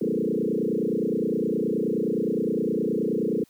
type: tone with frequency modulation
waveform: sine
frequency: 329.6 Hz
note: E4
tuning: in tune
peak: -22 dBFS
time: 0.01-3.44 s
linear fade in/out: 5 ms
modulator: 29.6 Hz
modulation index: 4.9
effects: white hiss -62 dBFS RMS until 3.49 s